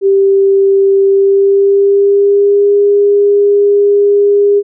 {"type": "tone with pitch glide", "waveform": "sine", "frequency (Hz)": [392, 406.1], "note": ["G4", "G#4"], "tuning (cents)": [0, -39], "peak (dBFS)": -5, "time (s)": [0.01, 4.63], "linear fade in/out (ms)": 50, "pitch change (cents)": 61, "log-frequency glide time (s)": [1.07, 2.75], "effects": []}